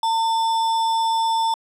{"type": "tone with sample-and-hold", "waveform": "sine", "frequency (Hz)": 904, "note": "A5", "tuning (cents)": 47, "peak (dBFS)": -17, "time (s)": [0.03, 1.54], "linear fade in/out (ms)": 2, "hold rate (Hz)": 4410, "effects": ["low-pass 7000 Hz 12 dB/octave"]}